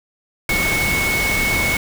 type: tone in noise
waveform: sine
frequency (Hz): 2205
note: C#7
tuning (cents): -10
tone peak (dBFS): -18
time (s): 0.49-1.77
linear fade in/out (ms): 2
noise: pink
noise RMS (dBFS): -22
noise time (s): 0.49-1.77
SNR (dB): +1
effects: none